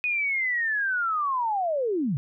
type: linear sweep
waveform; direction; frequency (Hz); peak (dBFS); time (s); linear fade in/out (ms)
sine; down; 2500 to 122.2; -23; 0.04-2.17; 0
effects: none